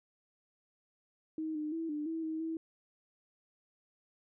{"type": "tone with pitch steps", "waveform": "sine", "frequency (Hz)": [315.5, 303.7, 327.2, 298.5, 325, 317.4, 324.1], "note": ["D#4", "D#4", "E4", "D4", "E4", "D#4", "E4"], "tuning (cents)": [24, -42, -13, 28, -24, 35, -29], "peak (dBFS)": -34, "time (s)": [1.38, 2.57], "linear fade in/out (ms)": 2, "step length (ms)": 170, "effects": []}